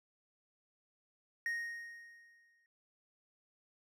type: tone with exponential decay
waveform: triangle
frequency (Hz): 1864.7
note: A#6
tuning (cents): 0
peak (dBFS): -31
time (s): 1.46-2.66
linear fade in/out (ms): 1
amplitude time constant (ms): 260
effects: none